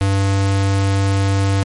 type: tone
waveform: square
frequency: 98 Hz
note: G2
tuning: in tune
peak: -14 dBFS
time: 0.01-1.63 s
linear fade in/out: 0 ms
effects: MP3 48 kbps